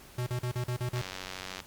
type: tone bursts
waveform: square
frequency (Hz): 123.47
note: B2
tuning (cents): 0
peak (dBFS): -30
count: 7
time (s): 0.18-1.016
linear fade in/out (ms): 5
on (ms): 86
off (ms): 39
type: click train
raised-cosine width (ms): 0.2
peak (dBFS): -20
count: 61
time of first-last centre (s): 0.96-1.602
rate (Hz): 93.4
effects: pink hiss -52 dBFS RMS until 1.66 s + MP3 96 kbps